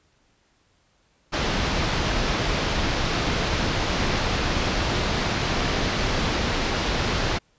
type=low-pass noise; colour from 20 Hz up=pink; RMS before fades=-24 dBFS; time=1.32-7.39 s; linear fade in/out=20 ms; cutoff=5400 Hz; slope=24 dB/octave; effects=pink hiss -64 dBFS RMS until 7.58 s + resampled to 16000 Hz